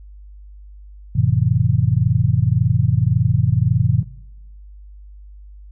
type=chord; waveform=sine; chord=F major seventh; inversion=none; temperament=just; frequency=87.31 / 109.13 / 130.96 / 163.7 Hz; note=F2 / A2 / C3 / E3; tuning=0 / -14 / +2 / -12 cents; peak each=-22 / -16 / -17 / -22 dBFS; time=1.15-4.03 s; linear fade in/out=10 ms; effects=noise-tail reverb RT60 0.9 s tail -19 dB re dry + added 50 Hz sine -37 dBFS peak until 5.71 s